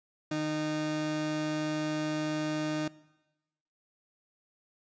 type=tone pair together; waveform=30% pulse; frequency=153.6 / 307.2 Hz; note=D#3 / D#4; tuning=-22 / -22 cents; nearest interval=octave; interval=1200 cents; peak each=-33 / -30 dBFS; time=0.31-2.88 s; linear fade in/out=5 ms; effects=noise-tail reverb RT60 1.0 s tail -20 dB re dry + resampled to 16000 Hz